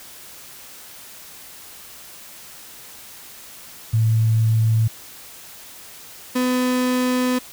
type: tone pair in turn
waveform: sine / 35% pulse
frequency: 111.6 / 251.8 Hz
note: A2 / B3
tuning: +25 / +34 cents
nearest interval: octave + major second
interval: 1409 cents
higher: second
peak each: -14 / -16 dBFS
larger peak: first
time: 3.93-4.88 / 6.35-7.39 s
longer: second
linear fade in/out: 10 ms
effects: white hiss -41 dBFS RMS until 7.52 s